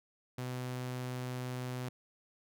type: tone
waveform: sawtooth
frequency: 126.1 Hz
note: B2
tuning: 36 cents sharp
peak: -33 dBFS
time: 0.38-1.89 s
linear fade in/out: 5 ms
effects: none